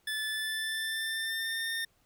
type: tone with pitch glide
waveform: 25% pulse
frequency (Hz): 1741 to 1819.1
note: A6 to A#6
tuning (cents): -19 to -43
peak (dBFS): -28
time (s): 0.07-1.85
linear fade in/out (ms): 5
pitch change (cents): +76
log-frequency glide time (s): 0.27-1.7
effects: pink hiss -70 dBFS RMS until 2.05 s